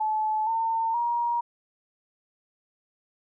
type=tone with pitch steps; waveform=sine; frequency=864 / 904.9 / 947.7 Hz; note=A5 / A5 / A#5; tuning=-32 / +48 / +28 cents; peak=-23 dBFS; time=0-1.41 s; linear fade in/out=10 ms; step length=470 ms; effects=none